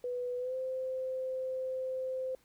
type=tone with pitch glide; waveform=sine; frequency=493.9 to 518.5 Hz; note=B4 to C5; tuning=0 to -16 cents; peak=-33 dBFS; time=0.04-2.35 s; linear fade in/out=2 ms; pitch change=+84 cents; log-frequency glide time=0.38-0.55 s; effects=pink hiss -68 dBFS RMS until 2.44 s